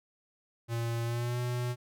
square tone with pitch glide, 116.54 to 122.76 Hz, A#2 to B2, 0 to -10 cents, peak -31 dBFS, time 0.68-1.76 s, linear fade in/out 50 ms, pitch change +90 cents, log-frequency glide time 1.04-1.39 s, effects none

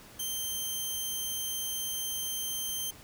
10% pulse tone, 3136 Hz, G7, in tune, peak -24 dBFS, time 0.19-2.91 s, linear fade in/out 10 ms, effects pink hiss -52 dBFS RMS until 3.03 s

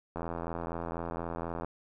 click train, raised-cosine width 1 ms, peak -22 dBFS, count 126, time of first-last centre 0.16-1.646 s, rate 84.1 Hz, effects none

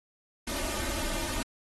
pink noise with comb filter, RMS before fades -33 dBFS, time 0.47-1.43 s, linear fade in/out 5 ms, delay 3.3 ms, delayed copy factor +0.8, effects AAC 32 kbps

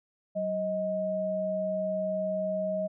sine tone pair together, 188.93 / 628 Hz, F#3 / D#5, +36 / +16 cents, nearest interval octave + major sixth, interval 2080 cents, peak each -35 / -28 dBFS, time 0.35-2.88 s, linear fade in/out 20 ms, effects none

